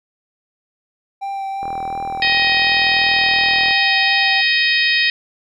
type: tone with vibrato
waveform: triangle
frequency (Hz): 784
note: G5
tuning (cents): 0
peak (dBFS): -20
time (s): 1.21-4.42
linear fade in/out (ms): 20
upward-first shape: sine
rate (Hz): 2.8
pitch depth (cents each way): 13
type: click train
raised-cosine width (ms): 1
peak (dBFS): -17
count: 85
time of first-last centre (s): 1.63-3.709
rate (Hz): 40.4
type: harmonic tone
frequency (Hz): 628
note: D#5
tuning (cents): +16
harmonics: 3 / 4 / 5 / 6 / 7 / 8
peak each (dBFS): -17 / -18 / -23 / -21 / -24 / -24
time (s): 2.22-5.1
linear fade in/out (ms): 2
effects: none